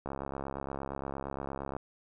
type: click train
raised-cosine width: 1 ms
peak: -23 dBFS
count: 118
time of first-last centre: 0.06-1.766 s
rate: 68.6 Hz
effects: none